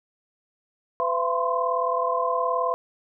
sine tone cluster, 504 / 677 / 1018 / 1057 Hz, B4 / E5 / C6 / C6, +35 / +46 / -48 / +17 cents, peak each -27 dBFS, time 1-2.74 s, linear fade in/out 0 ms, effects none

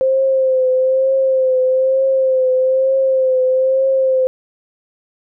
sine tone with vibrato, 523.3 Hz, C5, in tune, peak -11 dBFS, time 0.01-4.27 s, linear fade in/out 0 ms, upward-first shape triangle, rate 1.1 Hz, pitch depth 40 cents each way, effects none

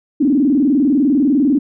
sine tone with vibrato, 277.2 Hz, C#4, in tune, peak -10 dBFS, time 0.2-1.59 s, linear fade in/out 10 ms, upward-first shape square, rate 20 Hz, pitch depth 160 cents each way, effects none

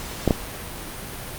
clicks, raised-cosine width 2 ms, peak -3 dBFS, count 2, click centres 0.277 / 0.308 s, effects pink hiss -34 dBFS RMS until 1.38 s + Opus 48 kbps

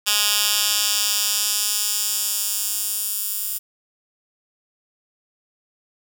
10% pulse tone with high-pass filter sweep, 207.7 Hz, G#3, in tune, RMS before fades -22 dBFS, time 0.06-3.59 s, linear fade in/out 20 ms, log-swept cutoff 3200 to 11000 Hz, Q 0.87, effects none

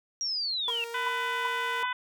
sine linear sweep, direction down, 5710 to 2637 Hz, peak -28 dBFS, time 0.21-0.84 s, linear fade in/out 0 ms
sine tone bursts, 987.8 Hz, B5, in tune, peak -30 dBFS, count 4, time 0.68-1.856 s, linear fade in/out 2 ms, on 24 ms, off 360 ms
sawtooth tone, 466.2 Hz, A#4, in tune, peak -33 dBFS, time 0.68-1.83 s, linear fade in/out 0 ms
harmonic tone, 500 Hz, B4, 21 cents sharp, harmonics 2 / 3 / 4 / 5 / 6 / 7, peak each -32 / -33 / -36 / -42 / -41 / -42 dBFS, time 0.94-1.93 s, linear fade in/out 5 ms
effects none

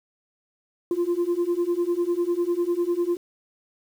sine beating tone pair, 342.7 / 352.7 Hz, F4 / F4, -33 / +17 cents, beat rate 10 Hz, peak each -23 / -22 dBFS, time 0.91-3.17 s, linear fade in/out 2 ms, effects tanh soft clip ceiling -18 dBFS + 8-bit

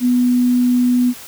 sine tone, 246.9 Hz, B3, in tune, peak -11 dBFS, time 0-1.14 s, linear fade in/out 50 ms, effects white hiss -36 dBFS RMS until 1.27 s

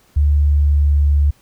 sine tone with pitch glide, 73 to 72.33 Hz, D2 to D2, -10 to -26 cents, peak -10 dBFS, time 0.16-1.31 s, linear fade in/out 10 ms, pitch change -16 cents, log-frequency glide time 0.31-1.07 s, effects pink hiss -54 dBFS RMS until 1.41 s

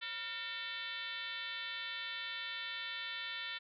sine tone with frequency modulation, 2666 Hz, E7, 19 cents sharp, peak -39 dBFS, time 0.01-3.59 s, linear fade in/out 20 ms, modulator 424 Hz, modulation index 3, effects none

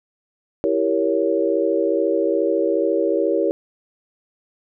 sine chord, E diminished seventh, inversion none, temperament equal with one note detuned, 329.6 / 392 / 466.2 / 557.9 Hz, E4 / G4 / Bb4 / Db5, 0 / 0 / 0 / +11 cents, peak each -22 dBFS, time 0.64-3.51 s, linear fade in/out 0 ms, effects none

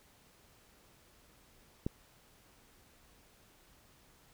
click, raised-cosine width 3 ms, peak -20 dBFS, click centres 1.865 s, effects pink hiss -64 dBFS RMS until 4.33 s

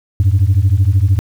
sine beating tone pair, 90.1 / 103.1 Hz, F#2 / G#2, -45 / -12 cents, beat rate 13 Hz, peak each -10 dBFS, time 0.2-1.19 s, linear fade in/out 0 ms, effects tanh soft clip ceiling -5 dBFS + 7-bit

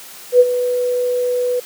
sine tone with ADSR envelope, 493.9 Hz, B4, in tune, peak -3 dBFS, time 0.32-1.6 s, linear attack 78 ms, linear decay 42 ms, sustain -12 dB, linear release 8 ms, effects white hiss -37 dBFS RMS until 1.65 s + high-pass 200 Hz 12 dB/octave

